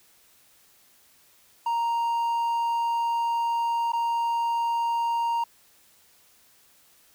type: tone with dropouts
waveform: triangle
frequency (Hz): 932.3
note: A#5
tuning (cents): 0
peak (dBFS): -21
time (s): 1.66-5.44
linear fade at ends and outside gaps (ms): 5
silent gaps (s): 3.921-3.932
effects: white hiss -59 dBFS RMS until 7.14 s